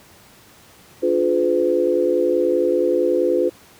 sine chord, D diminished seventh, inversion none, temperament just, 293.7 / 352.4 / 422.9 / 507.5 Hz, D4 / F4 / Ab4 / Cb5, 0 / +16 / +31 / +47 cents, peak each -25 / -19 / -23 / -19 dBFS, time 1.02-3.5 s, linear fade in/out 20 ms, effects pink hiss -48 dBFS RMS until 3.79 s + high-pass 80 Hz 12 dB/octave

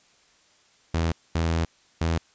sawtooth tone bursts at uneven times, 82.41 Hz, E2, in tune, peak -18 dBFS, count 3, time 0.94-1.12 / 1.35-1.65 / 2.01-2.18 s, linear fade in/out 5 ms, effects white hiss -60 dBFS RMS until 2.34 s + resampled to 16000 Hz

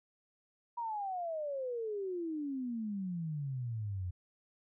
sine exponential sweep, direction down, 965 to 87.2 Hz, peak -35 dBFS, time 0.77-4.11 s, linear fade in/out 10 ms, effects none

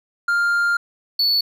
triangle tone pair in turn, 1400 / 4445 Hz, F6 / C#8, +4 / +4 cents, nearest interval octave + minor sixth, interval 2000 cents, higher second, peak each -14 dBFS, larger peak neither, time 0.28-0.77 / 1.19-1.41 s, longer first, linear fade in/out 5 ms, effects none

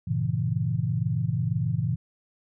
sine chord, G diminished seventh, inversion none, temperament equal with one note detuned, 98.57 / 116.54 / 138.59 / 164.81 Hz, G2 / Bb2 / Db3 / Fb3, +10 / 0 / 0 / 0 cents, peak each -32 / -27 / -29 / -29 dBFS, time 0.07-1.96 s, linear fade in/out 10 ms, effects none

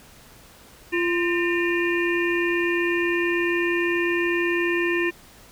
harmonic tone with a mistuned harmonic, 345.3 Hz, F4, 20 cents flat, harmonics 1 / 3 / 5 / 7 / 8, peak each -22 / -34 / -26 / -29 / -33 dBFS, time 0.92-5.11 s, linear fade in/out 20 ms, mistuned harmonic 5, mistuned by +79 cents, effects pink hiss -49 dBFS RMS until 5.51 s

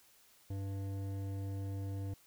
sine tone with hard clipping, 98 Hz, G2, in tune, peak -39 dBFS, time 0.5-2.14 s, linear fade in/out 5 ms, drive 12 dB, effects white hiss -65 dBFS RMS until 2.26 s

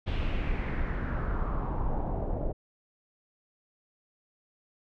brown noise with low-pass filter sweep, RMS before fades -30 dBFS, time 0.06-2.53 s, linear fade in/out 20 ms, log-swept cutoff 3200 to 590 Hz, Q 2.8, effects none

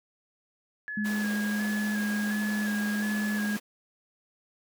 sine tone with vibrato, 1672 Hz, G#6, 11 cents sharp, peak -33 dBFS, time 0.88-3.56 s, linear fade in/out 0 ms, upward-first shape square, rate 1.4 Hz, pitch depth 35 cents each way
sine tone, 210 Hz, G#3, 19 cents sharp, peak -27 dBFS, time 0.97-3.57 s, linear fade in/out 5 ms
pink high-pass noise, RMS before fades -40 dBFS, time 1.04-3.6 s, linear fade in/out 20 ms, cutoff 250 Hz, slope 48 dB/octave
effects none

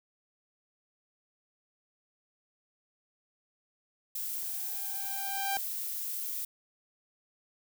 violet noise, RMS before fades -36 dBFS, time 4.15-6.45 s, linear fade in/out 5 ms
sawtooth tone with exponential growth, 788 Hz, G5, 9 cents sharp, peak -25 dBFS, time 4.28-5.57 s, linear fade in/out 0 ms, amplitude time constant 280 ms
effects none

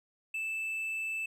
triangle tone, 2637 Hz, E7, in tune, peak -31 dBFS, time 0.34-1.26 s, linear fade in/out 5 ms, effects none

